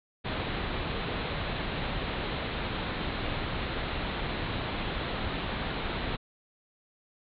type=low-pass noise; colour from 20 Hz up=pink; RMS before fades=-33 dBFS; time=0.24-6.17 s; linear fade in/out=20 ms; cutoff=4100 Hz; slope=96 dB/octave; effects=none